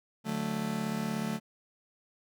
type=chord; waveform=40% pulse; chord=D major; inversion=none; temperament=just; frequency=146.83 / 183.54 / 220.2 Hz; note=D3 / F#3 / A3; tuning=0 / -14 / +2 cents; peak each=-38 / -36 / -32 dBFS; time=0.24-1.4 s; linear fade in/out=50 ms; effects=none